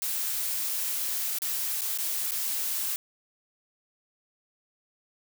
blue noise with dropouts, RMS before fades -30 dBFS, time 0.02-2.96 s, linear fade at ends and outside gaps 1 ms, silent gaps 1.386-1.419 / 1.81-1.817 / 1.976-1.986 / 2.31-2.318 s, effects none

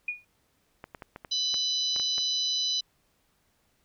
sine tone with exponential decay, 2449 Hz, D#7, 28 cents flat, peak -25 dBFS, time 0.08-0.25 s, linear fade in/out 5 ms, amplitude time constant 36 ms
clicks, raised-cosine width 0.5 ms, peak -25 dBFS, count 9, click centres 0.841 / 0.948 / 1.022 / 1.161 / 1.248 / 1.543 / 1.962 / 1.998 / 2.181 s
harmonic tone, 996 Hz, B5, 14 cents sharp, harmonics 3 / 4 / 5 / 6, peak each -34 / -27 / -35 / -36 dBFS, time 1.31-2.81 s, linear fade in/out 10 ms
effects pink hiss -70 dBFS RMS until 3.84 s

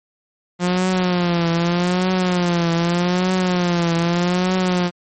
sawtooth tone with vibrato, 176.5 Hz, F3, 19 cents sharp, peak -12 dBFS, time 0.59-4.91 s, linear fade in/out 50 ms, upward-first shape triangle, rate 0.82 Hz, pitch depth 98 cents each way, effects MP3 32 kbps

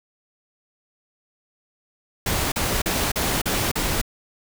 pink noise bursts, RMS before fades -23 dBFS, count 6, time 2.26-4.015 s, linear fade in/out 5 ms, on 260 ms, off 39 ms, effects none

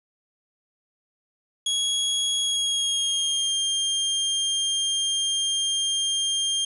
sawtooth tone with pitch glide, 3322 to 3200 Hz, G#7 to G7, 0 to +35 cents, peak -19 dBFS, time 1.66-6.65 s, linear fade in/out 5 ms, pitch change -65 cents, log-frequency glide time 2.41-3.52 s, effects resampled to 24000 Hz + 8-bit

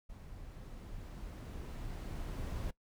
brown noise with level ramp, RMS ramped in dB -51 to -38 dBFS, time 0.09-2.71 s, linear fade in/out 10 ms, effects noise-tail reverb RT60 0.1 s tail -20 dB re dry

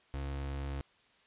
35% pulse tone, 69.3 Hz, C#2, in tune, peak -34 dBFS, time 0.14-0.81 s, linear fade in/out 0 ms, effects white hiss -66 dBFS RMS until 1.26 s + resampled to 8000 Hz

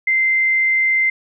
sine tone, 2081 Hz, C7, 10 cents flat, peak -13 dBFS, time 0.07-1.1 s, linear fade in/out 5 ms, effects none

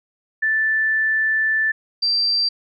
sine tone pair in turn, 1760 / 4699 Hz, A6 / D8, 0 / 0 cents, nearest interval octave + perfect fourth, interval 1700 cents, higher second, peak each -16 dBFS, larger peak neither, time 0.42-1.72 / 2.02-2.49 s, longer first, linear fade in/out 10 ms, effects none

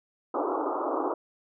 pink band-pass noise, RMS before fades -29 dBFS, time 0.34-1.14 s, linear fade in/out 5 ms, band 280 to 1300 Hz, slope 96 dB/octave, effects none

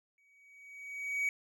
triangle tone with exponential growth, 2262 Hz, C#7, 34 cents sharp, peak -26 dBFS, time 0.18-1.29 s, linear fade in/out 1 ms, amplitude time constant 240 ms, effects none

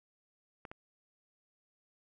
clicks, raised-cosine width 0.5 ms, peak -30 dBFS, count 2, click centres 0.652 / 0.715 s, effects none

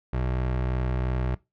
25% pulse tone, 62.9 Hz, B1, 32 cents sharp, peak -21 dBFS, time 0.13-1.35 s, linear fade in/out 5 ms, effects noise-tail reverb RT60 0.2 s tail -19 dB re dry + low-pass 2000 Hz 12 dB/octave

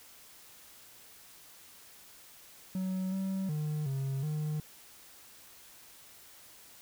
triangle tone with pitch steps, 187.2 / 191.5 / 151.7 / 135.3 / 152.3 Hz, F#3 / G3 / D#3 / C#3 / D#3, +20 / -40 / -44 / -42 / -37 cents, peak -29 dBFS, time 2.75-4.6 s, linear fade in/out 2 ms, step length 370 ms, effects white hiss -55 dBFS RMS until 6.81 s

